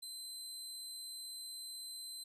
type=tone; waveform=25% pulse; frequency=4069 Hz; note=C8; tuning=49 cents flat; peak=-40 dBFS; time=0.02-2.24 s; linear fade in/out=10 ms; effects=none